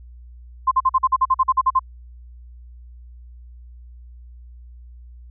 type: tone bursts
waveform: sine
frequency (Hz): 1045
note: C6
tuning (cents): -2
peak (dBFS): -12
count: 13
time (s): 0.67-1.794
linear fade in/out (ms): 10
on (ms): 44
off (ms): 46
effects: added 60 Hz sine -39 dBFS peak until 5.3 s